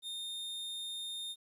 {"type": "tone", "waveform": "45% pulse", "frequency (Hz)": 3655, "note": "A#7", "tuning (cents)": -35, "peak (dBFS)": -39, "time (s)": [0.02, 1.36], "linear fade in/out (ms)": 50, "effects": ["resampled to 32000 Hz", "12-bit"]}